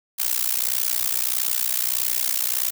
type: noise with amplitude modulation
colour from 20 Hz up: blue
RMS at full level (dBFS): -19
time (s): 0.18-2.71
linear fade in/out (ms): 20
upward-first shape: sine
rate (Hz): 61.6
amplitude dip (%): 100
effects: none